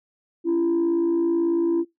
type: tone pair together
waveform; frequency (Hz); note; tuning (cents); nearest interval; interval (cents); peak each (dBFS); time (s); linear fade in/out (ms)
sine; 279.6 / 337.9; C#4 / E4; +15 / +43; minor third; 328; -26 / -17; 0.44-1.85; 50
effects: noise-tail reverb RT60 0.2 s tail -24 dB re dry + tanh soft clip ceiling -16 dBFS

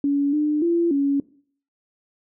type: tone with pitch steps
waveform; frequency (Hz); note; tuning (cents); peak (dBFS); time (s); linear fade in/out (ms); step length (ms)
sine; 283.2 / 299.9 / 340.3 / 280.1; C#4 / D4 / F4 / C#4; +37 / +36 / -45 / +18; -17; 0.04-1.2; 2; 290
effects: noise-tail reverb RT60 0.5 s tail -19 dB re dry

